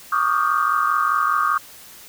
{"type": "tone cluster", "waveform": "sine", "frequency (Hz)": [1117, 1190, 1235, 1405, 1565], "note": ["C#6", "D6", "D#6", "F6", "G6"], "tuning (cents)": [13, 22, -13, 10, -3], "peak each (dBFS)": [-22, -24, -20, -26, -28], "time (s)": [0.12, 1.58], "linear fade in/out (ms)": 5, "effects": ["white hiss -43 dBFS RMS until 2.08 s"]}